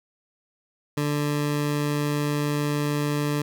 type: tone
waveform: 20% pulse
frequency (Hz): 146.83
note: D3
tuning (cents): 0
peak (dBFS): -18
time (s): 0.97-3.42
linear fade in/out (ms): 5
effects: none